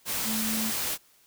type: tone in noise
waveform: sine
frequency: 220 Hz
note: A3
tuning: in tune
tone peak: -30 dBFS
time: 0.24-0.73 s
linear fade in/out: 50 ms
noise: white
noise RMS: -30 dBFS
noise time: 0.05-0.98 s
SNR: -3 dB
effects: white hiss -61 dBFS RMS until 1.26 s